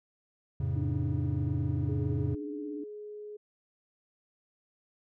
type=chord; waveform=triangle; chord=F augmented; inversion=none; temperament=just; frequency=87.31 / 109.13 / 136.42 Hz; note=F2 / A2 / C#3; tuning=0 / -14 / -27 cents; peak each=-31 / -31 / -30 dBFS; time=0.6-2.35 s; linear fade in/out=5 ms
type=tone with vibrato; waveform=sine; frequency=296.4 Hz; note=D4; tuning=16 cents sharp; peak=-36 dBFS; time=0.76-2.84 s; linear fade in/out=5 ms; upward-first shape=sine; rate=17 Hz; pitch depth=55 cents each way
type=tone; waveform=sine; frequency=419.1 Hz; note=G#4; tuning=16 cents sharp; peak=-40 dBFS; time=1.88-3.37 s; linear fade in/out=10 ms
effects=none

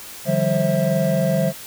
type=tone cluster; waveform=triangle; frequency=149 / 171.1 / 193.7 / 532 / 655 Hz; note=D3 / F3 / G3 / C5 / E5; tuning=+25 / -35 / -20 / +29 / -11 cents; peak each=-21 dBFS; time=0.25-1.53 s; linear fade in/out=50 ms; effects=white hiss -37 dBFS RMS until 1.66 s

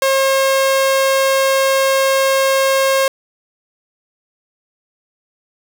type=tone; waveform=sawtooth; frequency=538 Hz; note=C5; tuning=48 cents sharp; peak=-8 dBFS; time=0.02-3.08 s; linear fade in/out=2 ms; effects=none

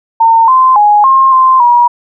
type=tone with pitch steps; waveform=sine; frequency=909 / 1037 / 832 / 1066 / 1043 / 960 Hz; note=A#5 / C6 / G#5 / C6 / C6 / B5; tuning=-44 / -16 / +3 / +32 / -6 / -49 cents; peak=-3 dBFS; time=0.2-1.88 s; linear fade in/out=10 ms; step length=280 ms; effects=none

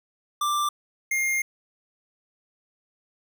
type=tone pair in turn; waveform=square; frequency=1180 / 2122 Hz; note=D6 / C7; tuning=+8 / +24 cents; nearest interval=minor seventh; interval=1016 cents; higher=second; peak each=-23 / -23 dBFS; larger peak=neither; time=0.41-0.69 / 1.11-1.42 s; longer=second; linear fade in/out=5 ms; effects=none

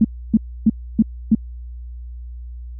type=tone bursts; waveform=sine; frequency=220 Hz; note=A3; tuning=in tune; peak=-8 dBFS; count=5; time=0.01-1.35 s; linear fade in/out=5 ms; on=36 ms; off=290 ms; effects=added 60 Hz sine -30 dBFS peak until 2.79 s

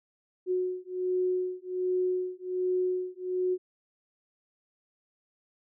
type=beating tone pair; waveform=sine; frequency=365.6 / 366.9 Hz; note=F#4 / F#4; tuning=-21 / -15 cents; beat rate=1.3 Hz; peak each=-30 dBFS; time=0.46-3.58 s; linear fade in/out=50 ms; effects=none

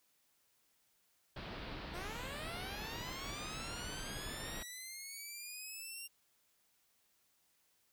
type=low-pass noise; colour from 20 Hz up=pink; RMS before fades=-46 dBFS; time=1.36-4.63 s; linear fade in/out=5 ms; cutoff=4600 Hz; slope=48 dB/octave
type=linear sweep; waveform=10% pulse; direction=up; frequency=329.6 to 2790 Hz; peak=-37 dBFS; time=1.93-6.08 s; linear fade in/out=20 ms
effects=white hiss -75 dBFS RMS until 7.92 s

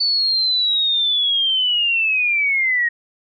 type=linear sweep; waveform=sine; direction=down; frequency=4503 to 1864.7 Hz; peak=-15 dBFS; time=0-2.89 s; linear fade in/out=10 ms; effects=none

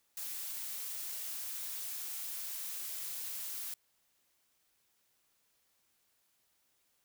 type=noise; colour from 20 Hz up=blue; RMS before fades=-41 dBFS; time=0.17-3.74 s; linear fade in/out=2 ms; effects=white hiss -75 dBFS RMS until 7.04 s

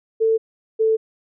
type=tone pair in turn; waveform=sine; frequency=446.2 / 442.1 Hz; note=A4 / A4; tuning=+24 / +8 cents; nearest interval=unison; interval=16 cents; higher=first; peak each=-14 dBFS; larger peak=neither; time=0.2-0.38 / 0.79-0.97 s; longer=neither; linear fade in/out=20 ms; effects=none

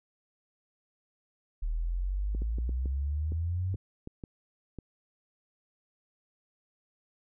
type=exponential sweep; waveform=sine; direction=up; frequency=38 to 96.6 Hz; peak=-28 dBFS; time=1.62-3.76 s; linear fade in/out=10 ms
type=clicks; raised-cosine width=3 ms; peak=-27 dBFS; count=10; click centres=2.349 / 2.42 / 2.585 / 2.693 / 2.858 / 3.321 / 3.743 / 4.074 / 4.238 / 4.787 s
effects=none

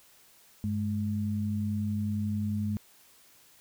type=tone pair together; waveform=sine; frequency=99.3 / 210.4 Hz; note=G2 / G#3; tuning=+23 / +23 cents; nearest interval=octave + minor second; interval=1300 cents; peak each=-31 / -30 dBFS; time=0.64-2.77 s; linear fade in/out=0 ms; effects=white hiss -59 dBFS RMS until 3.6 s

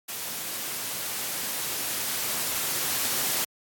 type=noise with level ramp; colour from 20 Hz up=white; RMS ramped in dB=-34 to -26 dBFS; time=0.08-3.45 s; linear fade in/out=10 ms; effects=high-pass 100 Hz 12 dB/octave + AAC 64 kbps

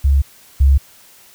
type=tone pair in turn; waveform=sine; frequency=69.3 / 68.46 Hz; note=C#2 / C#2; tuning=0 / -21 cents; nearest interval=unison; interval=21 cents; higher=first; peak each=-9 / -7 dBFS; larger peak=second; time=0.04-0.22 / 0.6-0.78 s; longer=neither; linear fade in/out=10 ms; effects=white hiss -46 dBFS RMS until 1.34 s

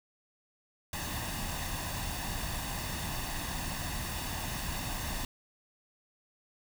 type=noise with comb filter; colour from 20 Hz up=pink; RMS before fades=-36 dBFS; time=0.93-5.25 s; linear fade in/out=2 ms; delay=1.1 ms; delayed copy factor=+0.6; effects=none

